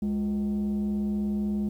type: tone with frequency modulation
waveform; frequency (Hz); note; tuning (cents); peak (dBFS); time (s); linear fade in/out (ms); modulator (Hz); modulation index
sine; 207.7; G#3; 0; -23; 0.02-1.69; 5; 144; 0.41
effects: tanh soft clip ceiling -23 dBFS + 10-bit